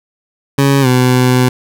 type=tone with pitch glide; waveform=20% pulse; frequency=138.59 to 126.36 Hz; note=C#3 to B2; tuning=0 to +40 cents; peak=-3 dBFS; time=0.58-1.49 s; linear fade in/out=5 ms; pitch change=-160 cents; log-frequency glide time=0.81-0.87 s; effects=none